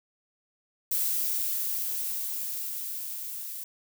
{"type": "noise with level ramp", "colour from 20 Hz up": "violet", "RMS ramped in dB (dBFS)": [-27, -38], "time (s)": [0.91, 3.64], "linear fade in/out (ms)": 5, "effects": []}